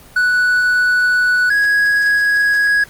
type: tone pair in turn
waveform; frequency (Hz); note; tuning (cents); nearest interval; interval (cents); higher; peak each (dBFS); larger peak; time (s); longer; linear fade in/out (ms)
triangle; 1480 / 1661.2; F#6 / G#6; 0 / 0; major second; 200; second; -9; neither; 0.16-1.5 / 1.5-2.84; neither; 5
effects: pink hiss -42 dBFS RMS until 2.89 s + Opus 24 kbps